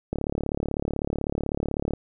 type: click train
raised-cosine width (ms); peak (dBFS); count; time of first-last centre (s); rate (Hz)
2; -13; 66; 0.13-1.936; 36
effects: none

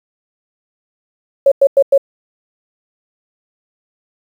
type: tone bursts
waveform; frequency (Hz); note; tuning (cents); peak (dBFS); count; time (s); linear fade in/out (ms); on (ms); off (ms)
sine; 552; C#5; -7; -5; 4; 1.46-1.979; 5; 57; 97
effects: 7-bit

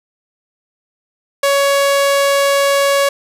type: tone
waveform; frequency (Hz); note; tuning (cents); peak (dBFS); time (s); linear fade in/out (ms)
sawtooth; 559; C#5; +14; -7; 1.43-3.09; 5
effects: resampled to 32000 Hz + 8-bit

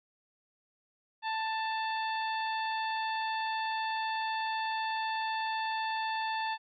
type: harmonic tone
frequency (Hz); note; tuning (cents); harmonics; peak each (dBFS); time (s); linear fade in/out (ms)
884; A5; +8; 1 / 2 / 3 / 4 / 5; -32 / -38 / -42 / -44 / -46; 1.22-6.58; 50
effects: none

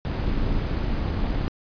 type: noise with amplitude modulation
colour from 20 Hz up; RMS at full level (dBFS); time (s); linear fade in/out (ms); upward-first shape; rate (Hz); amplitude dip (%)
brown; -22; 0.05-1.48; 0; sine; 250; 55
effects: resampled to 11025 Hz

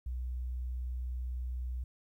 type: tone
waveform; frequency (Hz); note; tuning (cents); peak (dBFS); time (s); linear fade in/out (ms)
sine; 62; B1; +7; -34; 0.06-1.84; 5
effects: 12-bit

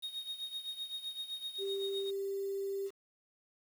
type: tone with tremolo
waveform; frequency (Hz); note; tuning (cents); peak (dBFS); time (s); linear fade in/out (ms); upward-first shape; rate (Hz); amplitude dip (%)
triangle; 3729; A#7; 0; -34; 0.02-2.11; 20; triangle; 7.8; 85
type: tone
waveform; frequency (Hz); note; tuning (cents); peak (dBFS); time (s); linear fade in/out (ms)
sine; 393.6; G4; +7; -34; 1.58-2.91; 50
effects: tanh soft clip ceiling -24 dBFS + 9-bit

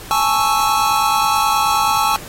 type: chord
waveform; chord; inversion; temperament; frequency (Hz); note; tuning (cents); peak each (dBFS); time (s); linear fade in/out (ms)
square; A major seventh; third; equal; 830.6 / 880 / 1108.7 / 1318.5; G#5 / A5 / C#6 / E6; 0 / 0 / 0 / 0; -20; 0.11-2.16; 0
effects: pink hiss -35 dBFS RMS until 2.28 s + AAC 48 kbps

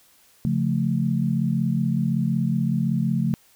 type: chord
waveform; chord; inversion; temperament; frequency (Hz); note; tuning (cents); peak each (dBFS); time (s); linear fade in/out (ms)
sine; Db augmented; none; equal; 138.59 / 174.61 / 220; Db3 / F3 / A3; 0 / 0 / 0; -24; 0.45-3.34; 0
effects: white hiss -57 dBFS RMS until 3.55 s

